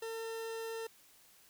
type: tone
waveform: 40% pulse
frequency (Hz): 452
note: A4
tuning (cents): +47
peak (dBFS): -38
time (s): 0.02-0.87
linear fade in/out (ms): 5
effects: white hiss -63 dBFS RMS until 1.49 s